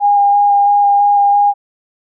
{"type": "tone with vibrato", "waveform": "sine", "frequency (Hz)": 812, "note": "G#5", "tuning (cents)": -39, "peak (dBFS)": -7, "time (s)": [0, 1.54], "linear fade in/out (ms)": 50, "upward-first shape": "square", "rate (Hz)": 3, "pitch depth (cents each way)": 9, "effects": []}